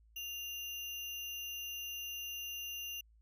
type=tone with sample-and-hold; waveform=sine; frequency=2800 Hz; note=F7; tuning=4 cents sharp; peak=-40 dBFS; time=0.16-3.01 s; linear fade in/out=5 ms; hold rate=8820 Hz; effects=added 55 Hz sine -62 dBFS peak until 3.21 s